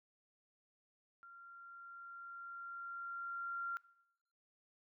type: tone with level ramp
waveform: sine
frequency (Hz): 1382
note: F6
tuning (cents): -19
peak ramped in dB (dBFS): -54 to -37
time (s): 1.23-3.77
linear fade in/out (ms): 0
effects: noise-tail reverb RT60 0.8 s tail -22 dB re dry

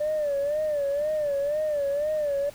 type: tone with vibrato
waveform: sine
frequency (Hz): 587.3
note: D5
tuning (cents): 0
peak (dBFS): -22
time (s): 0-2.5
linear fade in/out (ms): 10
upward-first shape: sine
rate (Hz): 2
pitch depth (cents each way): 93
effects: tanh soft clip ceiling -20 dBFS + pink hiss -49 dBFS RMS until 2.54 s

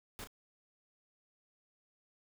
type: noise with echo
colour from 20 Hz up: pink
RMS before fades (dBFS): -45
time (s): 0.19-0.24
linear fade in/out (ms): 0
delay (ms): 33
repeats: 1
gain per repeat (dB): -8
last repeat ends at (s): 0.273
effects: none

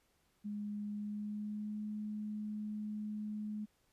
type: tone with pitch glide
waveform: sine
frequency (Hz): 207.3 to 211.5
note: G#3 to G#3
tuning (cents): -3 to +32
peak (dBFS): -38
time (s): 0.44-3.66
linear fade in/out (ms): 20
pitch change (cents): +35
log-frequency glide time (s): 0.89-1.83
effects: pink hiss -75 dBFS RMS until 3.92 s + resampled to 32000 Hz

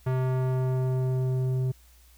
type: tone with low-pass filter sweep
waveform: square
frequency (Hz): 129.2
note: C3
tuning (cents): -21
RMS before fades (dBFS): -26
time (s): 0.06-1.72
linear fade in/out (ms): 10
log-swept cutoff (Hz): 1500 to 320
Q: 0.73
effects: added 60 Hz sine -54 dBFS peak until 2.17 s + white hiss -60 dBFS RMS until 2.17 s

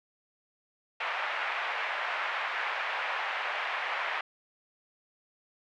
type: band-pass noise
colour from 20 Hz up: white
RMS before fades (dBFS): -33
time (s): 1-4.21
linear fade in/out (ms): 5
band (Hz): 640 to 2400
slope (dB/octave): 24
effects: none

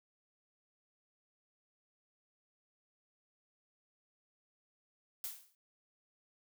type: noise with exponential decay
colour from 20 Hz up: blue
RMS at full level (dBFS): -38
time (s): 5.24-5.55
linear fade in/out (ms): 1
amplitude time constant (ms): 67
effects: none

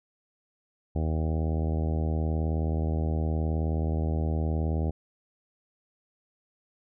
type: harmonic tone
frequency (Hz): 79.1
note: D#2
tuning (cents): +29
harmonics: 1 / 2 / 3 / 4 / 5 / 6 / 7 / 8 / 9 / 10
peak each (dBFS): -26 / -32 / -36 / -38 / -40 / -42 / -43 / -44 / -45 / -46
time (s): 0.95-4.91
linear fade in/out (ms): 10
effects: none

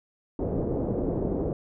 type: low-pass noise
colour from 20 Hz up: white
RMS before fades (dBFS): -28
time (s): 0.39-1.53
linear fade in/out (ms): 2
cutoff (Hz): 500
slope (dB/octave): 24
effects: none

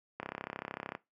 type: click train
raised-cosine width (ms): 0.5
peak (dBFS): -22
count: 26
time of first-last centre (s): 0.2-0.951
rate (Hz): 33.3
effects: noise-tail reverb RT60 0.2 s tail -19 dB re dry + high-pass 150 Hz 12 dB/octave

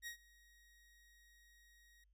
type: tone with ADSR envelope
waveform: sawtooth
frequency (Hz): 1886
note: A#6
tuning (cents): +20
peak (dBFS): -40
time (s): 0.02-2.04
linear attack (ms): 48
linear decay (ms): 99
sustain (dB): -23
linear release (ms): 3
effects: added 50 Hz sine -70 dBFS peak until 2.13 s

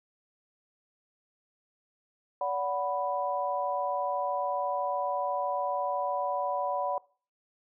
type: chord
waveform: sine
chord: B minor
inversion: first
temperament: equal with one note detuned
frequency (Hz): 573.9 / 740 / 987.8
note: D5 / F#5 / B5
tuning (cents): -40 / 0 / 0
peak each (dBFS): -32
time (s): 2.41-6.98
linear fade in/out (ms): 2
effects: noise-tail reverb RT60 0.4 s tail -22 dB re dry

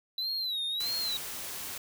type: tone with vibrato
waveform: triangle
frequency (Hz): 3951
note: B7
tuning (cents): 0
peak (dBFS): -29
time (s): 0.18-1.17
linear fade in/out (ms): 2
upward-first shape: sine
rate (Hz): 1.6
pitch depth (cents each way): 130
type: noise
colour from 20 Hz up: white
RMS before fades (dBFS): -39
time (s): 0.8-1.78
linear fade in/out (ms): 5
effects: none

